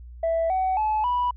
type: tone with pitch steps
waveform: sine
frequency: 659.3 / 753 / 860 / 982.1 Hz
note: E5 / F#5 / A5 / B5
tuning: 0 / +30 / -40 / -10 cents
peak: -19 dBFS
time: 0.23-1.31 s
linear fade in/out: 5 ms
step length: 270 ms
effects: tanh soft clip ceiling -18 dBFS + added 60 Hz sine -39 dBFS peak until 1.36 s